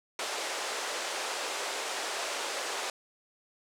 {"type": "band-pass noise", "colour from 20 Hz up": "pink", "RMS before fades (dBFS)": -35, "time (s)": [0.19, 2.9], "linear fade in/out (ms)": 2, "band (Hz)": [440, 8700], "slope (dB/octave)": 24, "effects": []}